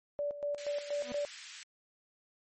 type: tone with tremolo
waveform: sine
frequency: 580 Hz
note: D5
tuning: 22 cents flat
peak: -31 dBFS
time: 0.19-1.25 s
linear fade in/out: 0 ms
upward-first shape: square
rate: 4.2 Hz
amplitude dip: 70%
type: high-pass noise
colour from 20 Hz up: pink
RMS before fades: -48 dBFS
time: 0.58-1.63 s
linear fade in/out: 0 ms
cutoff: 1700 Hz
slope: 24 dB/octave
type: tone with exponential growth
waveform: sawtooth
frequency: 246.9 Hz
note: B3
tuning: in tune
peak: -32 dBFS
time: 0.96-1.12 s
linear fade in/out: 0 ms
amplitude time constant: 33 ms
effects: low-pass 11000 Hz 12 dB/octave + MP3 32 kbps